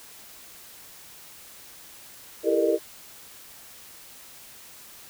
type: tone cluster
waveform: sine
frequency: 333.9 / 400.5 / 451.3 / 470.3 / 607 Hz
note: E4 / G4 / A4 / A#4 / D#5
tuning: +22 / +37 / +44 / +15 / -43 cents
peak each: -26 dBFS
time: 2.43-2.79 s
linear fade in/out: 50 ms
effects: white hiss -47 dBFS RMS until 5.09 s